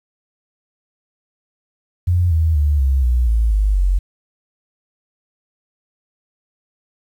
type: tone with pitch steps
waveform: sine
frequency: 88.3 / 80.51 / 73.4 / 66.92 / 61.01 / 55.63 / 50.72 / 46.24 Hz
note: F2 / E2 / D2 / C2 / B1 / A1 / G#1 / F#1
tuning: +20 / -40 / 0 / +40 / -20 / +20 / -40 / 0 cents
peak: -12 dBFS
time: 2.07-3.99 s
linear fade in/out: 10 ms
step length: 240 ms
effects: 8-bit